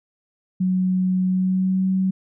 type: tone with pitch glide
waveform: sine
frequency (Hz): 185 to 188.78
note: F#3 to F#3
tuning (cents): 0 to +35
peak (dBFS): -17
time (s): 0.6-2.11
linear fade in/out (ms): 10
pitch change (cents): +35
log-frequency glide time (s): 1.27-1.87
effects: none